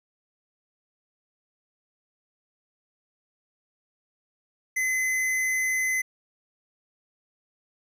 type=tone; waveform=square; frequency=2038 Hz; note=C7; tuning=46 cents flat; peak=-24 dBFS; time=4.76-6.02 s; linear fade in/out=10 ms; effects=resampled to 32000 Hz